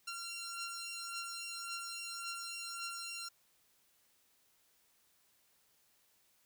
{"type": "beating tone pair", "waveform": "10% pulse", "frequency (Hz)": [1376, 1377.8], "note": ["F6", "F6"], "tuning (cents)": [-26, -24], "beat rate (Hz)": 1.8, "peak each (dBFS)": [-35, -38], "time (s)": [0.07, 3.29], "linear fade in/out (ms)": 10, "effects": ["white hiss -72 dBFS RMS until 6.45 s"]}